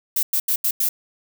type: noise bursts at uneven times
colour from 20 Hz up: violet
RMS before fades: -20 dBFS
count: 5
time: 0.16-0.23 / 0.33-0.4 / 0.48-0.56 / 0.64-0.71 / 0.8-0.89 s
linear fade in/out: 5 ms
effects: none